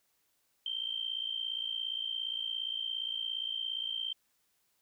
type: tone with amplitude modulation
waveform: sine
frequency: 3136 Hz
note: G7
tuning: in tune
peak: -30 dBFS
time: 0.66-4.13 s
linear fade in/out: 2 ms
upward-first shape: sine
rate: 57.3 Hz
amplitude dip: 80%
effects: white hiss -75 dBFS RMS until 4.81 s